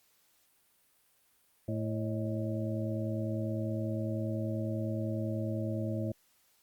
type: harmonic tone with a mistuned harmonic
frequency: 110 Hz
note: A2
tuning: in tune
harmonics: 1 / 2 / 3 / 5 / 6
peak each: -34 / -37 / -39 / -41 / -42 dBFS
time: 1.68-6.12 s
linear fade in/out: 5 ms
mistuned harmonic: 6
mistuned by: -81 cents
effects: white hiss -69 dBFS RMS until 6.62 s + Opus 48 kbps